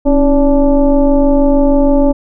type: tone with frequency modulation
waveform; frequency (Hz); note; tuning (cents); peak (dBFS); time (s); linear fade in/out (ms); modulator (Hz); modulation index
sine; 274.8; C#4; -15; -6; 0.05-2.13; 20; 298; 1.2
effects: none